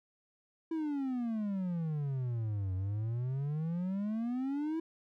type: exponential two-way sweep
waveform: triangle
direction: down then up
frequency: 330.6 to 91.8 to 330.6 Hz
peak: -30 dBFS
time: 0.71-4.8 s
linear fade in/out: 5 ms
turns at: 2.74 s
effects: none